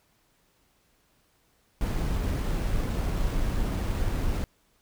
brown noise with sample-and-hold, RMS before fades -27 dBFS, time 1.81-4.44 s, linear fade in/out 0 ms, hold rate 11025 Hz, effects pink hiss -67 dBFS RMS until 4.81 s

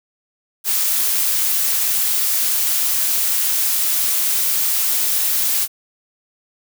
blue noise, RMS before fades -18 dBFS, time 0.64-5.68 s, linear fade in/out 50 ms, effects none

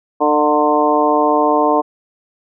harmonic tone with a mistuned harmonic, 150 Hz, D3, 37 cents sharp, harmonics 2 / 3 / 4 / 5 / 6 / 7, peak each -18 / -18 / -18 / -18 / -18 / -18 dBFS, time 0.2-1.82 s, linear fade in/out 20 ms, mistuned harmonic 5, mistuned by -34 cents, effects none

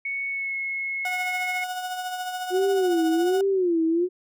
sine tone with pitch glide, 2217 to 2178 Hz, C#7 to C#7, 0 to -31 cents, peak -26 dBFS, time 0.05-1.64 s, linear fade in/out 5 ms, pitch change -31 cents, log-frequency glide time 0.29-0.56 s
35% pulse tone with tremolo, 733 Hz, F#5, 16 cents flat, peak -25 dBFS, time 1.05-3.41 s, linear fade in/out 2 ms, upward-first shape triangle, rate 14 Hz, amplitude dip 50%
sine tone with vibrato, 356.8 Hz, F4, 37 cents sharp, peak -19 dBFS, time 2.5-4.09 s, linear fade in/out 50 ms, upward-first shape sine, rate 1.3 Hz, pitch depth 170 cents each way
effects none

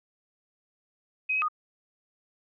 sine tone with pitch steps, 2524 / 2548 / 1236 Hz, D#7 / D#7 / D#6, +24 / +41 / -12 cents, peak -24 dBFS, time 1.29-1.485 s, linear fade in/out 10 ms, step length 65 ms, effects none

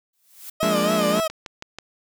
blue noise with exponential growth, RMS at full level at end -34 dBFS, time 0.13-0.5 s, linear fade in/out 5 ms, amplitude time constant 79 ms
30% pulse tone with vibrato, 622.3 Hz, D#5, in tune, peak -18 dBFS, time 0.6-1.28 s, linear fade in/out 10 ms, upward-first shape sine, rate 3.7 Hz, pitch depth 94 cents each way
30% pulse chord, Bb dominant seventh, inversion second, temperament equal, 174.61 / 207.7 / 233.1 / 293.7 Hz, F3 / Ab3 / Bb3 / D4, 0 / 0 / 0 / 0 cents, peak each -25 / -22 / -26 / -27 dBFS, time 0.63-1.2 s, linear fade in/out 0 ms
click train, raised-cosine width 0.2 ms, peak -17 dBFS, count 4, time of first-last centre 1.3-1.786 s, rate 6.17 Hz
effects none

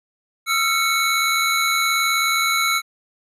square tone cluster, 1282 / 1361 / 2211 / 3942 Hz, E6 / F6 / C#7 / B7, -49 / -45 / -5 / -4 cents, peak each -28 / -23 / -21 / -25 dBFS, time 0.46-2.82 s, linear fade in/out 50 ms, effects resampled to 32000 Hz

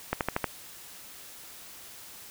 click train, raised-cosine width 0.5 ms, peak -11 dBFS, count 5, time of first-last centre 0.13-0.443 s, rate 12.8 Hz, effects white hiss -47 dBFS RMS until 2.3 s

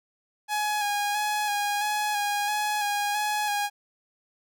sawtooth tone with vibrato, 830.6 Hz, G#5, in tune, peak -21 dBFS, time 0.48-3.7 s, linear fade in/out 50 ms, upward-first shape square, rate 1.5 Hz, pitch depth 22 cents each way, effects none

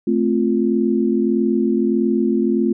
sine chord, F major, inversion first, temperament equal, 220 / 261.6 / 349.2 Hz, A3 / C4 / F4, 0 / 0 / 0 cents, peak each -18 / -20 / -19 dBFS, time 0.07-2.73 s, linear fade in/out 5 ms, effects none

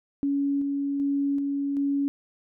sine tone with tremolo, 280.7 Hz, C#4, 22 cents sharp, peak -22 dBFS, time 0.23-2.08 s, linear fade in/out 0 ms, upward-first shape square, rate 1.3 Hz, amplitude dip 25%, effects none

